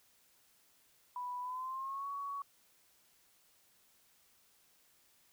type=tone with pitch glide; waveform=sine; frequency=987.8 to 1121.7 Hz; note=B5 to C#6; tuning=0 to +20 cents; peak=-38 dBFS; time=1.16-2.42 s; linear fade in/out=2 ms; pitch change=+220 cents; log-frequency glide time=1.41-2.08 s; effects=white hiss -69 dBFS RMS until 5.32 s

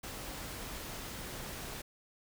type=noise; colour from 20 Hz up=pink; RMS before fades=-43 dBFS; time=0.03-1.82 s; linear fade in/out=10 ms; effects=none

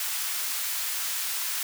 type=high-pass noise; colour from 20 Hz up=white; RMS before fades=-30 dBFS; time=0-1.63 s; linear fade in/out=2 ms; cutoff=1100 Hz; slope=12 dB/octave; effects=none

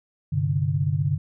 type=chord; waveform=sine; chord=G suspended fourth; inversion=none; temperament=equal; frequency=98 / 130.81 / 146.83 Hz; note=G2 / C3 / D3; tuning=0 / 0 / 0 cents; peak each=-26 / -26 / -23 dBFS; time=0.32-1.18 s; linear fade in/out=10 ms; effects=none

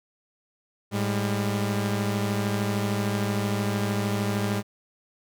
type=tone pair together; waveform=sawtooth; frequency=106.83 / 200.5 Hz; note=G#2 / G3; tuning=+49 / +39 cents; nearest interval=major seventh; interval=1090 cents; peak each=-23 dBFS; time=0.91-4.63 s; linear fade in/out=50 ms; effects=none

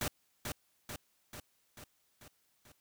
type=noise with echo; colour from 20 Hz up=pink; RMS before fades=-35 dBFS; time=0.01-0.08 s; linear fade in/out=2 ms; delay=440 ms; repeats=6; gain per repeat=-4 dB; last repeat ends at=2.72 s; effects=white hiss -74 dBFS RMS until 2.8 s

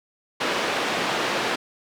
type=band-pass noise; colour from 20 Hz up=pink; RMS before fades=-25 dBFS; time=0.4-1.56 s; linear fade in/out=10 ms; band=340 to 3800 Hz; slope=12 dB/octave; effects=none

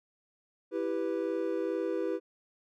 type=chord; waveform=triangle; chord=E minor; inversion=none; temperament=equal; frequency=329.6 / 392 / 493.9 Hz; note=E4 / G4 / B4; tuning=0 / 0 / 0 cents; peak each=-32 dBFS; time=0.71-2.2 s; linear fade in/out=50 ms; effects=none

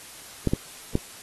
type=clicks; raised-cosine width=3 ms; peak=-8 dBFS; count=3; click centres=0.473 / 0.535 / 0.954 s; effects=white hiss -44 dBFS RMS until 1.22 s + AAC 32 kbps

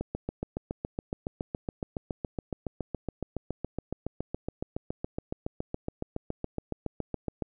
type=click train; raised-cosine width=2 ms; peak=-18 dBFS; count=54; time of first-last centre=0.01-7.423 s; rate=7.15 Hz; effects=none

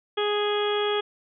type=harmonic tone; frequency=415.3 Hz; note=G#4; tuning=in tune; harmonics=1 / 2 / 3 / 4 / 5 / 6 / 7 / 8; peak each=-24 / -32 / -32 / -36 / -40 / -39 / -39 / -31 dBFS; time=0.17-1.01 s; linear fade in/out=10 ms; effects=none

